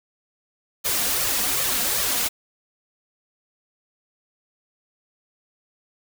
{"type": "noise with flanger", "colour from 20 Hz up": "white", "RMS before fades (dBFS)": -23, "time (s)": [0.84, 2.29], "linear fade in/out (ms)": 20, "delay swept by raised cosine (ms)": [1.6, 4.3], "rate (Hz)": 2.6, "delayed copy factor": 0.65, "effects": []}